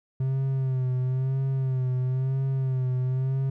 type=tone with vibrato; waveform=triangle; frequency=130.8 Hz; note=C3; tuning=in tune; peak=-21 dBFS; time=0.2-3.5 s; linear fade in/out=5 ms; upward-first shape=sine; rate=1 Hz; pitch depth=50 cents each way; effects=none